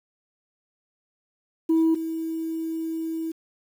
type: tone pair in turn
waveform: sine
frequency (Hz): 324.3 / 324.3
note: E4 / E4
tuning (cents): -28 / -28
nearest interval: unison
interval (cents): 0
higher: neither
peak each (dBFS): -15 / -26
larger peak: first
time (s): 1.69-1.95 / 1.95-3.32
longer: second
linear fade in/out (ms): 10
effects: tanh soft clip ceiling -15 dBFS + 8-bit